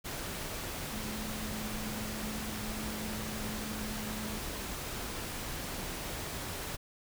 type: tone in noise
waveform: sine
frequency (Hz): 214.9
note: A3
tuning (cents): -41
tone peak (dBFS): -40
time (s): 0.92-4.4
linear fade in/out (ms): 20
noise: pink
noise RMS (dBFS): -39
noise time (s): 0.04-6.77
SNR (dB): -4
effects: none